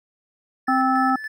triangle tone with tremolo, 1744 Hz, A6, 16 cents flat, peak -25 dBFS, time 0.67-1.28 s, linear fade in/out 10 ms, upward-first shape square, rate 3.5 Hz, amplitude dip 45%
harmonic tone, 261.6 Hz, C4, in tune, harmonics 1 / 3 / 5, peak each -21 / -21 / -21 dBFS, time 0.68-1.16 s, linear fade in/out 5 ms
effects none

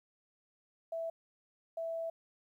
sine tone bursts at uneven times, 659.3 Hz, E5, in tune, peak -35 dBFS, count 2, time 0.92-1.1 / 1.77-2.1 s, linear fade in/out 5 ms, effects 12-bit

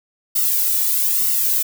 violet noise with flanger, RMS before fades -18 dBFS, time 0.35-1.63 s, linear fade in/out 10 ms, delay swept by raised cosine 1.2 to 1.9 ms, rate 1.1 Hz, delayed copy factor -1, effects none

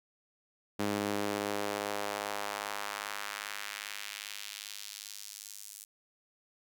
sawtooth tone with high-pass filter sweep, 102.5 Hz, G#2, 22 cents flat, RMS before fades -38 dBFS, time 0.79-5.85 s, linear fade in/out 10 ms, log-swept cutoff 240 to 7900 Hz, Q 1.1, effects none

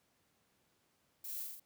violet noise with echo, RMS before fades -45 dBFS, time 1.24-1.43 s, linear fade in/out 5 ms, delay 42 ms, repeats 4, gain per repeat -2 dB, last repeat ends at 1.598 s, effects pink hiss -75 dBFS RMS until 1.65 s + high-pass 100 Hz 12 dB/octave

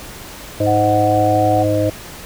harmonic tone, 103.9 Hz, G#2, 1 cent sharp, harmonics 1 / 3 / 5 / 6, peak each -19 / -19 / -19 / -19 dBFS, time 0.6-1.9 s, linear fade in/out 5 ms
sine tone, 740 Hz, F#5, in tune, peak -15 dBFS, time 0.66-1.64 s, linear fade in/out 20 ms
effects pink hiss -34 dBFS RMS until 2.25 s

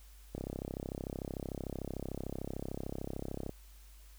click train, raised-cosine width 2 ms, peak -25 dBFS, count 106, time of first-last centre 0.35-3.494 s, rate 33.4 Hz, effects added 50 Hz sine -53 dBFS peak until 4.18 s + white hiss -63 dBFS RMS until 4.18 s

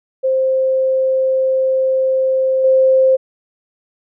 sine tone with level steps, 525 Hz, C5, 6 cents sharp, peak -12 / -8 dBFS, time 0.23-3.17 s, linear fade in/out 20 ms, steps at 2.64 s, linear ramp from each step 5 ms, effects none

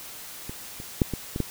clicks, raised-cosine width 3 ms, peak -22 / -26 / -6 / -15 / -16 / -11 dBFS, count 6, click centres 0.495 / 0.801 / 1.018 / 1.137 / 1.361 / 1.403 s, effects white hiss -41 dBFS RMS until 1.5 s

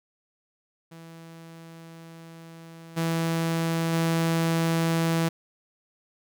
sawtooth tone with level steps, 164.81 Hz, E3, in tune, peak -39 / -20 / -18 dBFS, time 0.91-5.29 s, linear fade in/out 10 ms, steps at 2.96 / 3.92 s, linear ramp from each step 20 ms, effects none

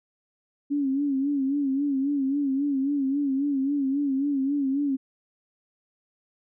sine tone with vibrato, 277.5 Hz, C#4, 2 cents sharp, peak -22 dBFS, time 0.7-4.97 s, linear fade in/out 20 ms, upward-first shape sine, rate 3.7 Hz, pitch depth 79 cents each way, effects none

